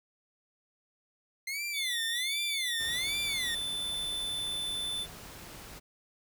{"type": "tone with vibrato", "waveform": "sawtooth", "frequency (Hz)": 2072, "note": "C7", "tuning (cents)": -17, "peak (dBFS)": -30, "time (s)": [1.47, 3.55], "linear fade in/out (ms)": 5, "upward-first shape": "sine", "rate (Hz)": 1.3, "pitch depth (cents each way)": 230}
{"type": "tone", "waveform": "square", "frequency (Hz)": 3520, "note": "A7", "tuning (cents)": 0, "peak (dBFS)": -33, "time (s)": [1.73, 5.07], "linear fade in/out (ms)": 50}
{"type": "noise", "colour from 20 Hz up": "pink", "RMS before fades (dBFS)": -47, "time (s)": [2.79, 5.8], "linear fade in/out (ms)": 20}
{"effects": []}